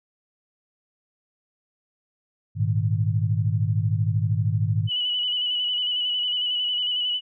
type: chord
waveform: sine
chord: Ab suspended second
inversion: none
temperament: just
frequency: 103.83 / 116.8 / 155.74 Hz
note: Ab2 / Bb2 / Eb3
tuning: 0 / +4 / +2 cents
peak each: -22 / -25 / -27 dBFS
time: 2.55-4.9 s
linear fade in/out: 50 ms
type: tone with vibrato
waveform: sine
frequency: 2960 Hz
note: F#7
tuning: in tune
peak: -22 dBFS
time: 4.87-7.21 s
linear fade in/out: 50 ms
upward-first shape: square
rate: 11 Hz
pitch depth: 25 cents each way
effects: none